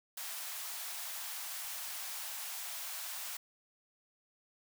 white high-pass noise, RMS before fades -42 dBFS, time 0.17-3.37 s, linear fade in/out 5 ms, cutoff 630 Hz, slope 48 dB/octave, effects none

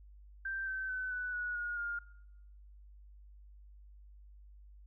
sine tone with pitch steps, 1568 / 1541.1 / 1514.6 / 1488.6 / 1463 / 1437.9 / 1413.2 Hz, G6 / G6 / F#6 / F#6 / F#6 / F#6 / F6, 0 / -30 / +40 / +10 / -20 / -50 / +20 cents, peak -35 dBFS, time 0.45-1.99 s, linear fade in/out 5 ms, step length 220 ms, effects noise-tail reverb RT60 0.9 s tail -23 dB re dry + added 50 Hz sine -53 dBFS peak until 4.86 s

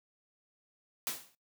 white noise with exponential decay, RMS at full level -32 dBFS, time 1.07-1.35 s, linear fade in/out 1 ms, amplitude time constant 59 ms, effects noise-tail reverb RT60 0.2 s tail -23 dB re dry + high-pass 100 Hz 12 dB/octave

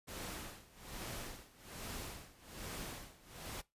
pink noise with tremolo, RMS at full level -44 dBFS, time 0.07-3.62 s, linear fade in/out 20 ms, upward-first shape sine, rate 1.2 Hz, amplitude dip 90%, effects noise-tail reverb RT60 0.2 s tail -21 dB re dry + resampled to 32000 Hz

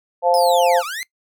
harmonic tone, 174.61 Hz, F3, in tune, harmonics 3 / 4 / 5, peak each -16 / -17 / -18 dBFS, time 0.22-0.83 s, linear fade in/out 50 ms
sawtooth linear two-way sweep, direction down then up, 5300 to 1122 to 2111 Hz, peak -22 dBFS, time 0.34-1.03 s, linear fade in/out 0 ms, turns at 0.84 s
effects noise-tail reverb RT60 0.1 s tail -21 dB re dry

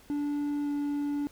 triangle tone with pitch glide, 290.6 to 288.8 Hz, D4 to D4, -18 to -29 cents, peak -26 dBFS, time 0.1-1.27 s, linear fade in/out 0 ms, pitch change -11 cents, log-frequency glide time 0.63-0.68 s, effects pink hiss -57 dBFS RMS until 1.31 s

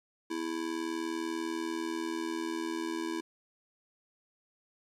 square tone with amplitude modulation, 329.6 Hz, E4, in tune, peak -30 dBFS, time 0.3-3.21 s, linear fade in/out 10 ms, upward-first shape sine, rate 80.1 Hz, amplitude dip 80%, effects low-pass 9000 Hz 12 dB/octave + 11-bit

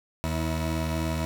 20% pulse tone pair together, 79.94 / 323.2 Hz, D#2 / E4, +47 / -34 cents, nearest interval 2 octaves, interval 2419 cents, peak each -22 / -28 dBFS, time 0.24-1.25 s, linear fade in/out 0 ms, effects none

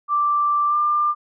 sine tone with pitch glide, 1174.7 to 1193.9 Hz, D6 to D6, 0 to +28 cents, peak -16 dBFS, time 0.08-1.15 s, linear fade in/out 50 ms, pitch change +28 cents, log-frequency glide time 0.68-0.76 s, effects none

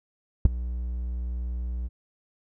triangle tone with ADSR envelope, 60.6 Hz, B1, 32 cents flat, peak -6 dBFS, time 0.45-1.89 s, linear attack 4 ms, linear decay 14 ms, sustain -20 dB, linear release 29 ms, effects none

